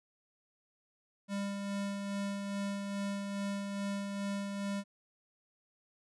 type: tone with tremolo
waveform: square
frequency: 199.7 Hz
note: G3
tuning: 32 cents sharp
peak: -34 dBFS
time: 1.28-4.84 s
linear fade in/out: 50 ms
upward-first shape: sine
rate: 2.4 Hz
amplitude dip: 35%
effects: resampled to 24000 Hz